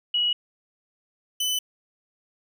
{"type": "tone pair in turn", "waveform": ["sine", "sawtooth"], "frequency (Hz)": [2916, 3007], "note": ["F#7", "F#7"], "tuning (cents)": [-26, 27], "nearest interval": "minor second", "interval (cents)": 53, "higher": "second", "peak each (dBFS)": -20, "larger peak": "neither", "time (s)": [[0.14, 0.33], [1.4, 1.59]], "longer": "neither", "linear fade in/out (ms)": 5, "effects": []}